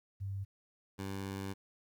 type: tone pair in turn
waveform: sine / 15% pulse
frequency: 98 / 97.44 Hz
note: G2 / G2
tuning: 0 / -10 cents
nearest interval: unison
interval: 10 cents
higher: first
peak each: -36 / -32 dBFS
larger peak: second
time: 0.2-0.45 / 0.98-1.54 s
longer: second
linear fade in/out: 20 ms
effects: 12-bit